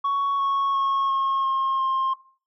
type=tone with pitch steps; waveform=sine; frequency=1115 / 1104.1 / 1093.3 / 1082.6 / 1072.1 / 1061.6 Hz; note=C#6 / C#6 / C#6 / C#6 / C6 / C6; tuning=+10 / -7 / -24 / -41 / +42 / +25 cents; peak=-18 dBFS; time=0.04-2.14 s; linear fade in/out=10 ms; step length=350 ms; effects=noise-tail reverb RT60 0.4 s tail -19 dB re dry + tanh soft clip ceiling -19 dBFS